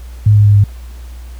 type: tone with pitch steps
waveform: sine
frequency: 105.2 / 104.05 / 102.92 / 101.79 Hz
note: G#2 / G#2 / G#2 / G#2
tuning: +23 / +4 / -15 / -34 cents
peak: -4 dBFS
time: 0.26-0.64 s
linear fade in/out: 5 ms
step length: 95 ms
effects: added 60 Hz sine -27 dBFS peak until 1.39 s + pink hiss -44 dBFS RMS until 1.39 s